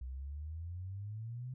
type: exponential sweep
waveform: sine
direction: up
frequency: 61.74 to 130.1 Hz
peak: -40 dBFS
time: 0.01-1.54 s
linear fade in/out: 5 ms
effects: none